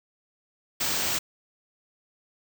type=band-stop noise; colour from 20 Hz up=white; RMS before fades=-27 dBFS; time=0.8-1.19 s; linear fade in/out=10 ms; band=8800 to 14000 Hz; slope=96 dB/octave; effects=none